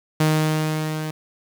sawtooth tone with level ramp, 155.56 Hz, D#3, in tune, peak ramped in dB -11 to -22 dBFS, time 0.2-1.11 s, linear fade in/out 5 ms, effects 7-bit

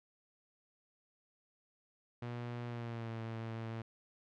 sawtooth tone with pitch glide, 120 to 113.33 Hz, B2 to A#2, -49 to -48 cents, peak -36 dBFS, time 2.22-3.82 s, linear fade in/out 5 ms, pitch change -99 cents, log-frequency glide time 2.67-3.14 s, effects low-pass 3000 Hz 12 dB/octave

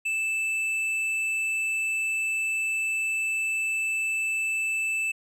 sine tone with hard clipping, 2637 Hz, E7, in tune, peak -26 dBFS, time 0.05-5.12 s, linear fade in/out 10 ms, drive 6 dB, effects none

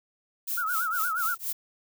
violet noise with tremolo, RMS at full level -29 dBFS, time 0.47-1.53 s, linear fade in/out 10 ms, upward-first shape triangle, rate 4.1 Hz, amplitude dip 100%
sine tone with vibrato, 1366 Hz, F6, 39 cents flat, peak -26 dBFS, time 0.57-1.35 s, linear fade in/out 10 ms, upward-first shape sine, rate 8.5 Hz, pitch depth 130 cents each way
effects none

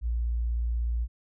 sine tone, 58.27 Hz, A#1, in tune, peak -25 dBFS, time 0.01-1.08 s, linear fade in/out 50 ms, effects none

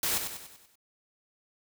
white noise with echo, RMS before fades -29 dBFS, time 0.03-0.18 s, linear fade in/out 2 ms, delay 96 ms, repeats 6, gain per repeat -6 dB, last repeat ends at 0.756 s, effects none

